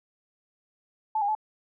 sine tone with pitch steps, 870 / 811 / 861 Hz, A5 / G#5 / A5, -20 / -41 / -38 cents, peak -23 dBFS, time 1.15-1.351 s, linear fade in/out 5 ms, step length 67 ms, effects none

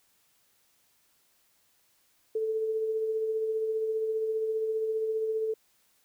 sine tone with tremolo, 440 Hz, A4, in tune, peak -25 dBFS, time 2.35-5.54 s, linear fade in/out 5 ms, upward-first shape triangle, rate 15 Hz, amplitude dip 40%, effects white hiss -68 dBFS RMS until 6.04 s

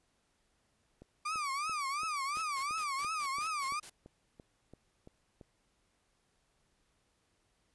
click train, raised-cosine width 2 ms, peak -38 dBFS, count 14, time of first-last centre 1.02-5.412 s, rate 2.96 Hz
35% pulse tone with vibrato, 1179 Hz, D6, 6 cents sharp, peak -32 dBFS, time 1.25-3.8 s, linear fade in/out 10 ms, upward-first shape triangle, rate 2.8 Hz, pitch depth 190 cents each way
white noise bursts, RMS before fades -49 dBFS, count 8, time 2.35-3.898 s, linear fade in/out 5 ms, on 71 ms, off 140 ms
effects pink hiss -75 dBFS RMS until 7.74 s + resampled to 24000 Hz

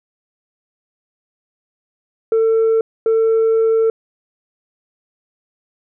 sine tone bursts at uneven times, 448.2 Hz, A4, 32 cents sharp, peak -9 dBFS, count 2, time 2.32-2.81 / 3.06-3.9 s, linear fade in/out 2 ms, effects tanh soft clip ceiling -10 dBFS

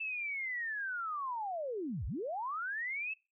sine linear two-way sweep, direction down then up, 2657 to 46.25 to 2657 Hz, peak -35 dBFS, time 0-3.14 s, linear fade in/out 10 ms, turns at 2.06 s, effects noise-tail reverb RT60 0.3 s tail -24 dB re dry

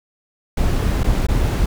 brown noise with dropouts, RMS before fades -17 dBFS, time 0.57-1.66 s, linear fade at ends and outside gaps 5 ms, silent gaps 1.034-1.041 / 1.268-1.285 s, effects none

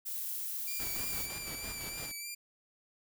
violet noise, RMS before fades -38 dBFS, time 0.05-1.27 s, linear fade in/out 20 ms
10% pulse tone with vibrato, 2343 Hz, D7, 5 cents flat, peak -31 dBFS, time 0.67-2.35 s, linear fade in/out 10 ms, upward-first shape sine, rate 3.2 Hz, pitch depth 34 cents each way
pink noise with tremolo, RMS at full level -44 dBFS, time 0.79-2.12 s, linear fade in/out 10 ms, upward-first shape square, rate 5.9 Hz, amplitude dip 45%
effects none

